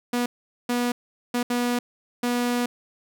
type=tone bursts at uneven times; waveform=sawtooth; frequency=243 Hz; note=B3; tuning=28 cents flat; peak=-18 dBFS; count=5; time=0.13-0.26 / 0.69-0.92 / 1.34-1.43 / 1.5-1.79 / 2.23-2.66 s; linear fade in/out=5 ms; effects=none